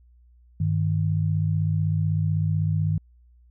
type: tone pair together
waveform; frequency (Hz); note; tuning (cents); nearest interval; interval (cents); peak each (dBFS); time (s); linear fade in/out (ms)
sine; 99.62 / 155.56; G2 / D#3; +28 / 0; minor sixth; 772; -23; 0.6-2.98; 5
effects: added 60 Hz sine -52 dBFS peak until 3.5 s